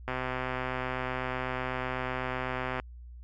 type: click train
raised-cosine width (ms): 0.5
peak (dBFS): -17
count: 349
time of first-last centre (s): 0.08-2.799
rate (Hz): 128
effects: added 60 Hz sine -43 dBFS peak until 3.23 s + MP3 96 kbps